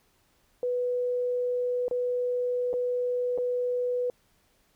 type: tone with dropouts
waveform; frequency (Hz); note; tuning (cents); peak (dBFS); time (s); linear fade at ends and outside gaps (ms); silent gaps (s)
sine; 493.5; B4; -1; -25; 0.63-4.1; 1; 1.882-1.911 / 2.731-2.738 / 3.377-3.384
effects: pink hiss -67 dBFS RMS until 4.75 s